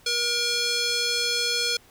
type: tone with band-pass filter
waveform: square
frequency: 476.6 Hz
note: A#4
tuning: 38 cents sharp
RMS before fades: -25 dBFS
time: 0.06-1.77 s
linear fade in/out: 5 ms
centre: 4600 Hz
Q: 1.9
effects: pink hiss -55 dBFS RMS until 1.9 s